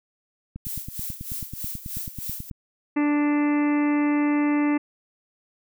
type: click train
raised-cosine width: 5 ms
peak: -22 dBFS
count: 19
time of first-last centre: 0.56-2.512 s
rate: 9.22 Hz
type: noise with tremolo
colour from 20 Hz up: violet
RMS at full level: -31 dBFS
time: 0.65-2.5 s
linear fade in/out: 0 ms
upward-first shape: sine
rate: 3.2 Hz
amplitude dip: 75%
type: harmonic tone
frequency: 293.7 Hz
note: D4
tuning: in tune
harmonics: 1 / 2 / 3 / 4 / 5 / 6 / 7 / 8 / 9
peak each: -19 / -35 / -33 / -36 / -44 / -39 / -35 / -43 / -41 dBFS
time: 2.96-4.78 s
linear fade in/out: 10 ms
effects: none